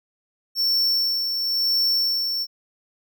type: tone with tremolo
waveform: square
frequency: 5430 Hz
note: F8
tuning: 50 cents flat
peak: -18 dBFS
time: 0.55-2.47 s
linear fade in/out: 50 ms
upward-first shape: sine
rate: 0.97 Hz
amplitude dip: 45%
effects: none